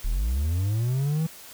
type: linear sweep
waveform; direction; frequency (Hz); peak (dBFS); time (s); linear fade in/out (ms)
triangle; up; 32.63 to 164.81; -20; 0.04-1.27; 10
effects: white hiss -45 dBFS RMS until 1.53 s